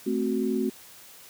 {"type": "chord", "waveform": "sine", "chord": "F# diminished", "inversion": "first", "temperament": "equal", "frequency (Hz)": [220, 261.6, 370], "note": ["A3", "C4", "F#4"], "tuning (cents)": [0, 0, 0], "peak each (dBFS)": -28, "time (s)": [0.06, 0.7], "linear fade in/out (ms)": 10, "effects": ["white hiss -49 dBFS RMS until 1.29 s", "high-pass 60 Hz 12 dB/octave"]}